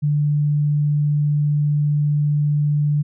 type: tone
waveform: sine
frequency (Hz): 147.5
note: D3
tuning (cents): +8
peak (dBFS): -15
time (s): 0.02-3.03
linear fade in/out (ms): 20
effects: none